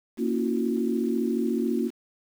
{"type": "chord", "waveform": "sine", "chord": "F# dominant seventh", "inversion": "first", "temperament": "equal with one note detuned", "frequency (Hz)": [233.1, 277.2, 329.6, 363.8], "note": ["A#3", "C#4", "E4", "F#4"], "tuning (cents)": [0, 0, 0, -29], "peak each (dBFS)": [-26, -30, -31, -29], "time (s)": [0.17, 1.91], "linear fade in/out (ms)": 50, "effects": ["8-bit"]}